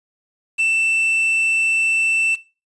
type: tone with quantisation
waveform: triangle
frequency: 2665 Hz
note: E7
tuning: 18 cents sharp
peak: -13 dBFS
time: 0.58-2.36 s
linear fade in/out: 20 ms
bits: 6
effects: noise-tail reverb RT60 0.3 s tail -19 dB re dry + resampled to 24000 Hz